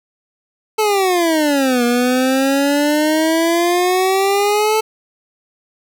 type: exponential two-way sweep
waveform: 25% pulse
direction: down then up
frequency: 440 to 238.3 to 440 Hz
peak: -9 dBFS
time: 0.78-4.81 s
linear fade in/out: 10 ms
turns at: 1.84 s
effects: none